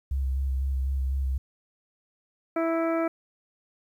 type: tone with vibrato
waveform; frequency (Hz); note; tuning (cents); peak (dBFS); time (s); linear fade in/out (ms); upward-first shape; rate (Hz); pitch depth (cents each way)
sine; 66.8; C2; +36; -24; 0.11-1.38; 5; square; 4; 24
type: harmonic tone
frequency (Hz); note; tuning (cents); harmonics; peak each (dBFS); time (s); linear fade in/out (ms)
329.2; E4; -2; 1 / 2 / 3 / 4 / 5 / 6 / 7; -26 / -27 / -41 / -33 / -43 / -44 / -41; 2.56-3.08; 5
effects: 10-bit